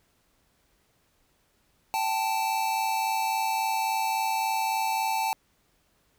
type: tone pair together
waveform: square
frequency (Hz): 777 / 880.6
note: G5 / A5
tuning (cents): -16 / +1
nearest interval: major second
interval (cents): 217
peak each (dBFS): -31 / -27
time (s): 1.94-5.33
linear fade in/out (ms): 0
effects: pink hiss -68 dBFS RMS until 6.18 s